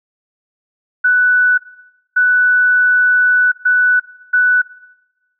sine tone bursts at uneven times, 1487 Hz, F#6, 8 cents sharp, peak -8 dBFS, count 4, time 1.04-1.58 / 2.16-3.52 / 3.65-4 / 4.33-4.62 s, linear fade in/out 10 ms, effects noise-tail reverb RT60 1.0 s tail -20 dB re dry

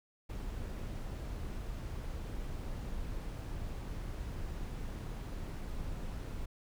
brown noise, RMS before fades -40 dBFS, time 0.29-6.46 s, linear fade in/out 10 ms, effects none

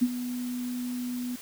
sine tone with ADSR envelope, 246.9 Hz, B3, in tune, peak -17 dBFS, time 0.01-1.36 s, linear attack 17 ms, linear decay 47 ms, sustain -13 dB, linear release 8 ms, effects white hiss -45 dBFS RMS until 1.41 s

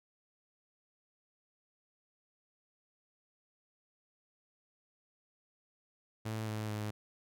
sawtooth tone with pitch steps, 110 / 107.99 / 106.01 Hz, A2 / A2 / G#2, 0 / -32 / +36 cents, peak -32 dBFS, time 6.25-6.91 s, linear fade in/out 10 ms, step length 220 ms, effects none

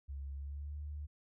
sine tone with pitch glide, 69.3 to 73.85 Hz, C#2 to D2, 0 to +10 cents, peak -40 dBFS, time 0.08-1.07 s, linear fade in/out 20 ms, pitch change +110 cents, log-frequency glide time 0.34-0.77 s, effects none

